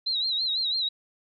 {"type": "tone with vibrato", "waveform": "sine", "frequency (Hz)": 3982, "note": "B7", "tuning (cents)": 14, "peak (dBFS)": -24, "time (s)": [0.06, 0.89], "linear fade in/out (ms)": 10, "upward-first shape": "sine", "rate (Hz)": 6, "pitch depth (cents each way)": 100, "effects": []}